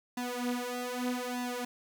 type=tone with flanger; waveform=sawtooth; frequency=246.9 Hz; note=B3; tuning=in tune; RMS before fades=-35 dBFS; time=0.17-1.65 s; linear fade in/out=5 ms; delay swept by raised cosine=1.1 to 6.6 ms; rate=0.81 Hz; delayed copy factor=+0.9; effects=9-bit